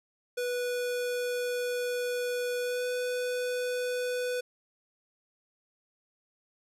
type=tone with pitch glide; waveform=square; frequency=491.3 to 496.4 Hz; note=B4 to B4; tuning=-9 to +9 cents; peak=-30 dBFS; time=0.37-4.41 s; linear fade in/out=10 ms; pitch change=+18 cents; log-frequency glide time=2.61-2.85 s; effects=resampled to 32000 Hz